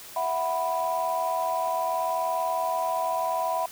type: chord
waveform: sine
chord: E suspended second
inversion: none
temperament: equal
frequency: 659.3 / 740 / 987.8 Hz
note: E5 / F#5 / B5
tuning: 0 / 0 / 0 cents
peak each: -28 / -29 / -27 dBFS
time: 0.16-3.66 s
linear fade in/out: 5 ms
effects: tanh soft clip ceiling -17 dBFS + white hiss -44 dBFS RMS until 3.71 s